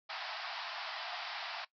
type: band-pass noise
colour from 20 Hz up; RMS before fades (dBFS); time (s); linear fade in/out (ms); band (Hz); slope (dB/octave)
pink; -42; 0.09-1.65; 10; 650 to 5200; 96
effects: noise-tail reverb RT60 0.1 s tail -18 dB re dry